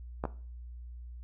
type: clicks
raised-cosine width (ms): 1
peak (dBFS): -18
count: 2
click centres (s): 0.239 / 0.253
effects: noise-tail reverb RT60 0.4 s tail -17 dB re dry + added 60 Hz sine -42 dBFS peak until 1.23 s